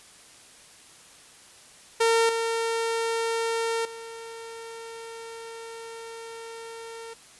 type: tone with level steps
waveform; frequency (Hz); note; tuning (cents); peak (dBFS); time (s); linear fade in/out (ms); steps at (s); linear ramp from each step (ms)
sawtooth; 456.8; A#4; -35; -15 / -21 / -34; 2-7.14; 10; 2.29 / 3.85; 2
effects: white hiss -51 dBFS RMS until 7.39 s + resampled to 24000 Hz